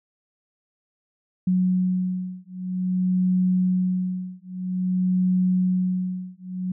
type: beating tone pair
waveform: sine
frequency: 183.3 / 183.81 Hz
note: F#3 / F#3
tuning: -16 / -11 cents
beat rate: 0.51 Hz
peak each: -23 dBFS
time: 1.47-6.72 s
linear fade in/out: 5 ms
effects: none